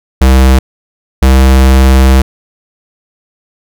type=tone pair in turn; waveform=square; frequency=65.41 / 65.78 Hz; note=C2 / C2; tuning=0 / +10 cents; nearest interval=unison; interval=10 cents; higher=second; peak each=-3 dBFS; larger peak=neither; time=0.21-0.59 / 1.22-2.22 s; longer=second; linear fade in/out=5 ms; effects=none